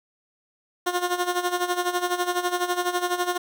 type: tone with tremolo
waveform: 15% pulse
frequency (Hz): 356.3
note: F4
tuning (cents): +35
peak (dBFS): -14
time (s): 0.86-3.38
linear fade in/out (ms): 10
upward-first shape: sine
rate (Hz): 12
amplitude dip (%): 75
effects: none